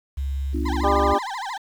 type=tone; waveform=sine; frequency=68.6 Hz; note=C#2; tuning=17 cents flat; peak=-23 dBFS; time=0.17-1.14 s; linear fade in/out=10 ms
type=chord; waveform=sine; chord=B diminished; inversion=none; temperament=equal with one note detuned; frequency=246.9 / 298.3 / 349.2 Hz; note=B3 / D4 / F4; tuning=0 / +27 / 0 cents; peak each=-31 / -28 / -31 dBFS; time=0.53-1.19 s; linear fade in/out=20 ms
type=tone with vibrato; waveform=35% pulse; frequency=895 Hz; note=A5; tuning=29 cents sharp; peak=-26 dBFS; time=0.65-1.58 s; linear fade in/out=10 ms; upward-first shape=sine; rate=13 Hz; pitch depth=270 cents each way
type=harmonic tone; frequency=200 Hz; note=G3; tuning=35 cents sharp; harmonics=2 / 3 / 4 / 5 / 6; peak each=-24 / -24 / -24 / -24 / -24 dBFS; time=0.83-1.19 s; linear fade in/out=20 ms
effects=low-pass 6000 Hz 12 dB/octave + 8-bit